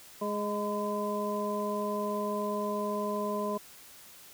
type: harmonic tone with a mistuned harmonic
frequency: 207.8 Hz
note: G#3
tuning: 1 cent sharp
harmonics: 1 / 2 / 3 / 5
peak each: -35 / -35 / -35 / -35 dBFS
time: 0.21-3.58 s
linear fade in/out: 10 ms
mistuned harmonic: 5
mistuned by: -37 cents
effects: white hiss -52 dBFS RMS until 4.33 s